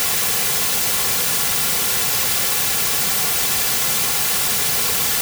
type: noise with comb filter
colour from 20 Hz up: white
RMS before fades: -19 dBFS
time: 0-5.21 s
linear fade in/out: 0 ms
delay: 3.2 ms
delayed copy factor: -0.6
effects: none